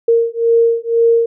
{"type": "beating tone pair", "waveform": "sine", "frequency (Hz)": [461.6, 463.6], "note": ["A#4", "A#4"], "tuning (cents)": [-17, -10], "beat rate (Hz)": 2, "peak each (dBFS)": -13, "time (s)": [0.08, 1.26], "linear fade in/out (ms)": 5, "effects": []}